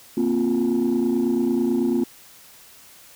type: chord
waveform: sine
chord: Bb suspended second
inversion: none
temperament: just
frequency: 233.1 / 262.2 / 349.6 Hz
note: Bb3 / C4 / F4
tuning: 0 / +4 / +2 cents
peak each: -21 dBFS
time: 0.17-2.04 s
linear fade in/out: 5 ms
effects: tanh soft clip ceiling -14 dBFS + white hiss -48 dBFS RMS until 3.15 s